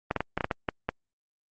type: clicks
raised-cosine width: 0.5 ms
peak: -11 dBFS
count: 9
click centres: 0.111 / 0.163 / 0.206 / 0.376 / 0.408 / 0.444 / 0.512 / 0.688 / 0.89 s
effects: Opus 24 kbps